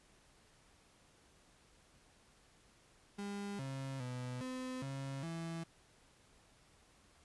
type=tone with pitch steps; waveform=35% pulse; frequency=201.7 / 134.8 / 125.1 / 256.3 / 136.2 / 165.6 Hz; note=G3 / C#3 / B2 / C4 / C#3 / E3; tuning=+50 / -48 / +23 / -36 / -30 / +8 cents; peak=-39 dBFS; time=3.18-5.64 s; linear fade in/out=10 ms; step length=410 ms; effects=pink hiss -67 dBFS RMS until 7.24 s + resampled to 24000 Hz